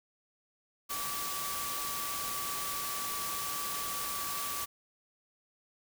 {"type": "tone in noise", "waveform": "sine", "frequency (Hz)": 1152, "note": "D6", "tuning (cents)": -34, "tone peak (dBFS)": -39, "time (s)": [0.89, 4.66], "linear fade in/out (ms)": 20, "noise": "white", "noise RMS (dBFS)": -37, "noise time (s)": [0.89, 4.66], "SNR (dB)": -5, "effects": []}